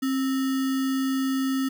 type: tone with sample-and-hold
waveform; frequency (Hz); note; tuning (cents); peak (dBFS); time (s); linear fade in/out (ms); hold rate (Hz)
sine; 266.4; C4; +31; -22; 0.02-1.69; 10; 1575
effects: none